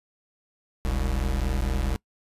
square tone pair together, 41.21 / 65.41 Hz, E1 / C2, 0 / 0 cents, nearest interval minor sixth, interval 800 cents, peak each -27 dBFS, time 0.85-1.96 s, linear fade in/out 0 ms, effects noise-tail reverb RT60 0.1 s tail -24 dB re dry + resampled to 32000 Hz

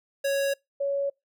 square / sine tone pair in turn, 554.4 / 559.2 Hz, C#5 / C#5, 0 / +15 cents, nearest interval unison, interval 15 cents, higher second, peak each -24 dBFS, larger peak neither, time 0.24-0.54 / 0.8-1.1 s, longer neither, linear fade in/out 10 ms, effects noise-tail reverb RT60 0.2 s tail -26 dB re dry

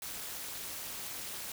white noise with amplitude modulation, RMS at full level -38 dBFS, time 0.02-1.52 s, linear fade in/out 2 ms, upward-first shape sine, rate 224 Hz, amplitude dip 80%, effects none

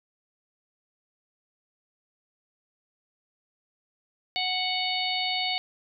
harmonic tone, 740 Hz, F#5, in tune, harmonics 1 / 3 / 4 / 5 / 6, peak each -32 / -32 / -32 / -32 / -32 dBFS, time 4.36-5.58 s, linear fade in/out 0 ms, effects none

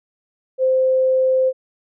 sine tone, 520 Hz, C5, 11 cents flat, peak -13 dBFS, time 0.58-1.53 s, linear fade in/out 50 ms, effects none

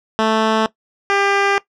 10% pulse tone pair in turn, 220 / 398.7 Hz, A3 / G4, 0 / +29 cents, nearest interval minor seventh, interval 1029 cents, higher second, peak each -5 dBFS, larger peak neither, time 0.19-0.66 / 1.1-1.58 s, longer second, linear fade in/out 0 ms, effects noise-tail reverb RT60 0.1 s tail -18 dB re dry + low-pass 4000 Hz 12 dB/octave

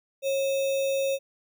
sine tone with sample-and-hold, 545 Hz, C#5, 29 cents flat, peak -23 dBFS, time 0.22-1.19 s, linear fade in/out 50 ms, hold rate 3150 Hz, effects none

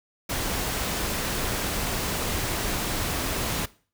pink noise, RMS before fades -28 dBFS, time 0.29-3.66 s, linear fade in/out 10 ms, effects noise-tail reverb RT60 0.4 s tail -19 dB re dry

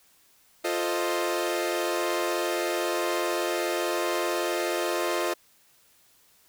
sawtooth chord, F dominant seventh, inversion none, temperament equal, 349.2 / 440 / 523.3 / 622.3 Hz, F4 / A4 / C5 / Eb5, 0 / 0 / 0 / 0 cents, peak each -25 / -30 / -29 / -27 dBFS, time 0.64-5.34 s, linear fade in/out 10 ms, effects white hiss -61 dBFS RMS until 6.48 s

